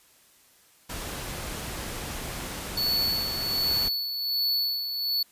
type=noise; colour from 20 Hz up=pink; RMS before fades=-35 dBFS; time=0.89-3.89 s; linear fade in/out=10 ms
type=tone with tremolo; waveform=square; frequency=4435 Hz; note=C#8; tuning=in tune; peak=-23 dBFS; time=2.77-5.23 s; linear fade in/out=5 ms; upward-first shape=sine; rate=1.3 Hz; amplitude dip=55%
effects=white hiss -59 dBFS RMS until 5.31 s + resampled to 32000 Hz